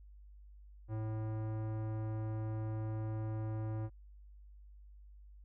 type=tone with tanh clipping; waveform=sine; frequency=109.3 Hz; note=A2; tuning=11 cents flat; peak=-38 dBFS; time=0.88-3.9 s; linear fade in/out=50 ms; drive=18 dB; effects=added 50 Hz sine -53 dBFS peak until 5.44 s